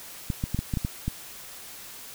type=clicks; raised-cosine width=5 ms; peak=-14 dBFS; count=8; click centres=0.302 / 0.439 / 0.546 / 0.59 / 0.738 / 0.772 / 0.849 / 1.08 s; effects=white hiss -43 dBFS RMS until 2.14 s